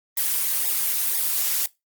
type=noise with flanger; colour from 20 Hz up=blue; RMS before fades=-23 dBFS; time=0.17-1.66 s; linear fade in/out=2 ms; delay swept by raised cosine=0.67 to 6.07 ms; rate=2 Hz; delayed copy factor=-0.95; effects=noise-tail reverb RT60 0.2 s tail -21 dB re dry + Opus 32 kbps